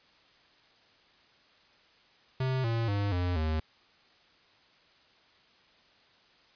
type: tone with pitch steps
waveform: square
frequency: 130.6 / 115.01 / 101.29 / 89.2 / 78.56 Hz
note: C3 / A#2 / G#2 / F2 / D#2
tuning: -3 / -23 / -43 / +37 / +17 cents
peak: -28 dBFS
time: 2.4-3.6 s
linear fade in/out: 5 ms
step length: 240 ms
effects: white hiss -62 dBFS RMS until 6.55 s + resampled to 11025 Hz